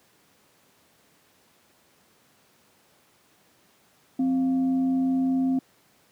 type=tone with frequency modulation; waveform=sine; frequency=261.6 Hz; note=C4; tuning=in tune; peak=-20 dBFS; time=4.19-5.59 s; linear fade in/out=5 ms; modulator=438 Hz; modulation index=0.24; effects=pink hiss -61 dBFS RMS until 6.11 s + high-pass 150 Hz 12 dB/octave